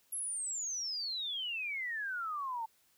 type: exponential sweep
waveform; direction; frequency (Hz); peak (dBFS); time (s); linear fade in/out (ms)
sine; down; 11380 to 880; -35; 0.12-2.66; 10
effects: white hiss -70 dBFS RMS until 2.97 s

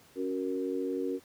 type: chord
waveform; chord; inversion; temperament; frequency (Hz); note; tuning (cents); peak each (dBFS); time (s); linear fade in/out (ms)
sine; F# major; second; equal; 277.2 / 370 / 466.2; C#4 / F#4 / A#4; 0 / 0 / 0; -34 / -34 / -35; 0.15-1.2; 50
effects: pink hiss -59 dBFS RMS until 1.24 s + high-pass 100 Hz 12 dB/octave

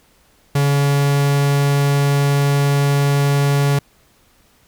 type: tone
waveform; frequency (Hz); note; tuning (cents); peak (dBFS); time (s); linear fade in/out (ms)
45% pulse; 141.5; C#3; +36; -13; 0.55-3.79; 5
effects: pink hiss -55 dBFS RMS until 4.67 s

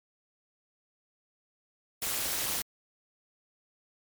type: noise with amplitude modulation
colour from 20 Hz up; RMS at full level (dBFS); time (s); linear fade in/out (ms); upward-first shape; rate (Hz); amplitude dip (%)
white; -28; 2.02-2.62; 2; sine; 245; 85
effects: MP3 96 kbps

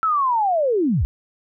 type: linear sweep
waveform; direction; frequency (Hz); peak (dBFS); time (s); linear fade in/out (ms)
sine; down; 1337 to 47.87; -16; 0.03-1.05; 0
effects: none

